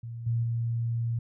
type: tone with level steps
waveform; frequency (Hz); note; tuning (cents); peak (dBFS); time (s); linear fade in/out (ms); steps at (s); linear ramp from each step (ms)
sine; 116.54; A#2; 0; -35 / -24 / -26; 0.03-1.19; 5; 0.26 / 0.43; 10
effects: none